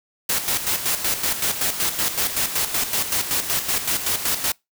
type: noise with tremolo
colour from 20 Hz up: white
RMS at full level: -21 dBFS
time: 0.29-4.52 s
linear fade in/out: 5 ms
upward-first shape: square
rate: 5.3 Hz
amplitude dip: 60%
effects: noise-tail reverb RT60 0.2 s tail -26 dB re dry